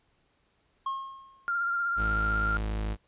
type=tone with exponential decay; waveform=triangle; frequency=1078 Hz; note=C#6; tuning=49 cents flat; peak=-25 dBFS; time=0.86-1.55 s; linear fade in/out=5 ms; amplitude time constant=150 ms
type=tone with vibrato; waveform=sine; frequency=1391 Hz; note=F6; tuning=7 cents flat; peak=-26 dBFS; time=1.48-2.57 s; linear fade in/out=0 ms; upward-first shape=sine; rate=16 Hz; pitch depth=23 cents each way
type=tone; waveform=40% pulse; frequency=53.1 Hz; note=G#1; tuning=39 cents sharp; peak=-28 dBFS; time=1.96-2.97 s; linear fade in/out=50 ms
effects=pink hiss -70 dBFS RMS until 3.07 s + resampled to 8000 Hz